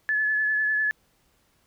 sine tone with vibrato, 1720 Hz, A6, 40 cents flat, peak -21 dBFS, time 0.09-0.91 s, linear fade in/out 0 ms, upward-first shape sine, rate 10 Hz, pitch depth 20 cents each way, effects pink hiss -66 dBFS RMS until 1.66 s

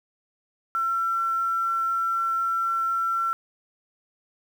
sine tone with quantisation, 1351 Hz, E6, 42 cents sharp, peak -22 dBFS, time 0.75-3.33 s, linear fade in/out 0 ms, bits 8, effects none

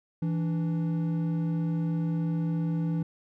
triangle tone pair together, 164.83 / 293.7 Hz, E3 / D4, 0 / 0 cents, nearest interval minor seventh, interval 1000 cents, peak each -24 / -33 dBFS, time 0.22-3.03 s, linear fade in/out 5 ms, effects none

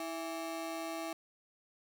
30% pulse ring-modulated tone, 493.9 Hz, B4, in tune, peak -32 dBFS, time 0-1.13 s, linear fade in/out 2 ms, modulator 168 Hz, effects none

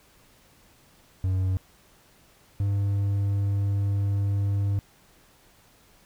triangle tone pair in turn, 93.8 / 99.98 Hz, F#2 / G2, +24 / +35 cents, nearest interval minor second, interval 111 cents, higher second, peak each -20 dBFS, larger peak neither, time 1.24-1.57 / 2.6-4.79 s, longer second, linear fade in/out 0 ms, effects pink hiss -58 dBFS RMS until 6.05 s

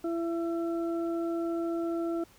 harmonic tone, 335.7 Hz, E4, 32 cents sharp, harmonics 1 / 2 / 4, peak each -29 / -37 / -44 dBFS, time 0.04-2.24 s, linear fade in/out 5 ms, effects pink hiss -59 dBFS RMS until 2.38 s

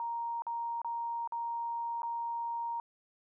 sine tone with dropouts, 934 Hz, A#5, 3 cents sharp, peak -33 dBFS, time 0-2.8 s, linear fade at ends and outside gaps 1 ms, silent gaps 0.421-0.467 / 0.817-0.846 / 1.275-1.322 / 2.02-2.031 s, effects none

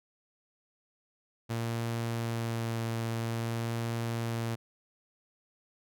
sawtooth tone with vibrato, 115.3 Hz, A#2, 19 cents flat, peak -27 dBFS, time 1.49-4.56 s, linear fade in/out 20 ms, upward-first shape sine, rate 0.51 Hz, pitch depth 12 cents each way, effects none

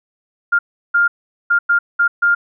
sine tone bursts at uneven times, 1404 Hz, F6, 9 cents sharp, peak -10 dBFS, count 6, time 0.52-0.59 / 0.94-1.08 / 1.5-1.59 / 1.69-1.79 / 1.99-2.08 / 2.22-2.35 s, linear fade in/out 10 ms, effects none

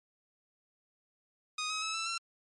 10% pulse tone with pitch steps, 1244.5 / 1271.4 / 1298.8 / 1326.9 / 1355.6 Hz, D#6 / D#6 / E6 / E6 / E6, 0 / +37 / -26 / +11 / +48 cents, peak -24 dBFS, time 1.58-2.18 s, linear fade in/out 5 ms, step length 120 ms, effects low-pass 7000 Hz 12 dB/octave + MP3 48 kbps

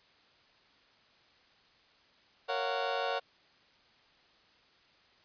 30% pulse chord, Gb major seventh, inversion first, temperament just, 462.5 / 555 / 693.7 / 740 Hz, Bb4 / Db5 / F5 / Gb5, -14 / +2 / -12 / 0 cents, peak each -35 / -33 / -37 / -33 dBFS, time 2.48-3.2 s, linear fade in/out 20 ms, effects white hiss -64 dBFS RMS until 5.24 s + resampled to 11025 Hz

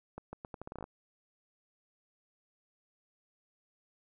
accelerating click train, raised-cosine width 1 ms, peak -28 dBFS, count 12, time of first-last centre 0.18-0.841 s, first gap 150 ms, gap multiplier 0.79, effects none

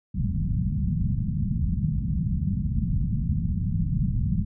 white low-pass noise, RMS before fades -25 dBFS, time 0.14-4.45 s, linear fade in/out 10 ms, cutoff 200 Hz, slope 48 dB/octave, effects none

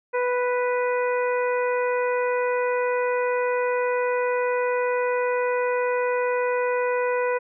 harmonic tone, 493.9 Hz, B4, in tune, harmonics 1 / 2 / 3 / 4 / 5, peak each -22 / -28 / -32 / -34 / -36 dBFS, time 0.13-7.39 s, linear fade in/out 20 ms, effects none

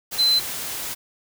sine tone in noise, 4060 Hz, B7, 47 cents sharp, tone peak -15 dBFS, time 0.18-0.4 s, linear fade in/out 20 ms, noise white, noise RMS -30 dBFS, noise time 0.11-0.95 s, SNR +12 dB, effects none

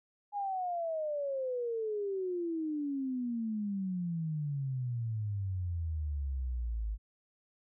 sine exponential sweep, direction down, 830.6 to 51.1 Hz, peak -32 dBFS, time 0.32-6.98 s, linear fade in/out 50 ms, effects none

